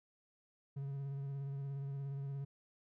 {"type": "tone with vibrato", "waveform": "triangle", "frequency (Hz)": 138.59, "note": "C#3", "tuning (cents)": 0, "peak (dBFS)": -37, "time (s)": [0.76, 2.45], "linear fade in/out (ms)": 10, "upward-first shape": "sine", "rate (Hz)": 17, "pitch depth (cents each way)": 26, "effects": []}